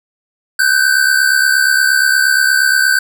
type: tone pair together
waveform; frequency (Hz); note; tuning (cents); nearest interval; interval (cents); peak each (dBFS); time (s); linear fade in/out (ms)
square; 1500 / 1568.5; F#6 / G6; +23 / +1; minor second; 78; -13; 0.59-2.99; 5
effects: none